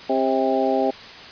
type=harmonic tone with a mistuned harmonic; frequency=132.8 Hz; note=C3; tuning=26 cents sharp; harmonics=2 / 3 / 4 / 5 / 6; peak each=-24 / -24 / -24 / -24 / -24 dBFS; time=0.09-0.91 s; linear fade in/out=10 ms; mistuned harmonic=5; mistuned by=-47 cents; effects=white hiss -39 dBFS RMS until 1.31 s + resampled to 11025 Hz